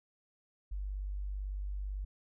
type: tone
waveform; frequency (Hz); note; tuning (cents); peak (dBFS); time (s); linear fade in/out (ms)
sine; 49; G1; 0; -35; 0.71-2.05; 10
effects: none